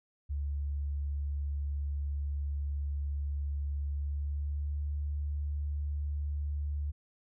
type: tone with pitch glide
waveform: sine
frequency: 71.5 to 72.96 Hz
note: D2 to D2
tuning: -46 to -11 cents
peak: -31 dBFS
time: 0.29-6.92 s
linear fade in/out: 20 ms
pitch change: +35 cents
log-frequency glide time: 3.9-4.79 s
effects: none